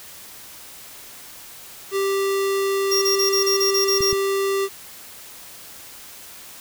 square tone, 392.1 Hz, G4, in tune, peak -20 dBFS, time 1.91-4.69 s, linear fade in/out 50 ms
45% pulse tone bursts, 5588 Hz, F8, in tune, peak -19 dBFS, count 9, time 2.91-4.124 s, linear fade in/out 10 ms, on 110 ms, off 28 ms
clicks, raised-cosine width 5 ms, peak -18 dBFS, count 2, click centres 4.007 / 4.129 s
effects white hiss -41 dBFS RMS until 6.6 s

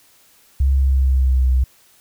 sine tone with pitch glide, 67.7 to 63.9 Hz, C#2 to C2, -40 to -40 cents, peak -12 dBFS, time 0.6-1.64 s, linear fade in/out 5 ms, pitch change -100 cents, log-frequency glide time 0.73-1.49 s, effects white hiss -53 dBFS RMS until 2 s

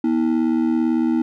triangle ring-modulated tone, 281.8 Hz, C#4, 29 cents sharp, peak -11 dBFS, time 0.04-1.22 s, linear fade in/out 0 ms, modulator 39 Hz, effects none

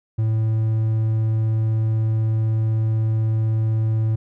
triangle tone, 110.5 Hz, A2, 8 cents sharp, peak -15 dBFS, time 0.18-4.16 s, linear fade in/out 10 ms, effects none

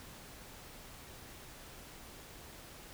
silence, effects pink hiss -52 dBFS RMS until 2.93 s

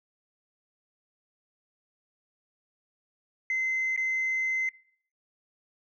sine tone with dropouts, 2062 Hz, C7, 26 cents flat, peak -24 dBFS, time 3.5-4.69 s, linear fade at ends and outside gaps 2 ms, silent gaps 3.963-3.975 s, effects noise-tail reverb RT60 0.6 s tail -24 dB re dry + tanh soft clip ceiling -22 dBFS

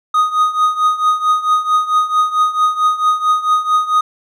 triangle tone with tremolo, 1244.5 Hz, D#6, in tune, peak -6 dBFS, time 0.14-4.01 s, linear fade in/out 5 ms, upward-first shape triangle, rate 4.5 Hz, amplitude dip 85%, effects none

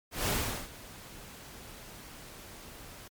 pink noise with ADSR envelope, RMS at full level -29 dBFS, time 0.11-3.08 s, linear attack 160 ms, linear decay 410 ms, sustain -19 dB, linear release 5 ms, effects MP3 96 kbps

